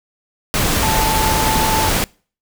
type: tone in noise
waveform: sine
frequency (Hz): 878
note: A5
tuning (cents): -4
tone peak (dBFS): -18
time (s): 0.83-1.89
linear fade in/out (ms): 0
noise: pink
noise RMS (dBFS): -17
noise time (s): 0.54-2.04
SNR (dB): -4
effects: noise-tail reverb RT60 0.4 s tail -25 dB re dry